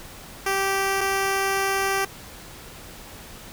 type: tone pair in turn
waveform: 10% pulse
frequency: 389.9 / 389.9 Hz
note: G4 / G4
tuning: -9 / -9 cents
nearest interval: unison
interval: 0 cents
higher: neither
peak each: -13 dBFS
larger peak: neither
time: 0.46-1.01 / 1.01-2.05 s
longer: second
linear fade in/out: 5 ms
effects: pink hiss -42 dBFS RMS until 3.52 s